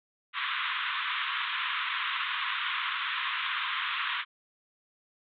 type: band-pass noise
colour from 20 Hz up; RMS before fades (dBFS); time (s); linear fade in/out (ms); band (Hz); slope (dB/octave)
pink; -32; 0.33-4.25; 50; 1000 to 3700; 96
effects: none